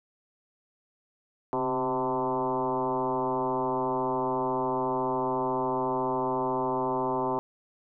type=tone with frequency modulation; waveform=sine; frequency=641 Hz; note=E5; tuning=49 cents flat; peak=-25 dBFS; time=1.53-7.39 s; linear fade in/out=0 ms; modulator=126 Hz; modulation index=3.2; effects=none